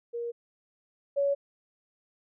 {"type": "tone pair in turn", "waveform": "sine", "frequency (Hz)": [471.4, 562.4], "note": ["A#4", "C#5"], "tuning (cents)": [19, 25], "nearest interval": "minor third", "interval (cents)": 306, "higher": "second", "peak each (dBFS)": [-31, -23], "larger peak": "second", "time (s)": [[0.13, 0.32], [1.16, 1.35]], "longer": "neither", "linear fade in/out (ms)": 20, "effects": []}